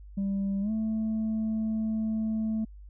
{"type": "tone with pitch glide", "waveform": "sine", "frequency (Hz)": [196.8, 219.6], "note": ["G3", "A3"], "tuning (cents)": [7, -3], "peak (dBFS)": -24, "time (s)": [0.17, 2.65], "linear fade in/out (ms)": 10, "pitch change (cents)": 190, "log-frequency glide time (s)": [0.61, 0.71], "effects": ["tanh soft clip ceiling -25 dBFS", "added 50 Hz sine -44 dBFS peak until 2.89 s"]}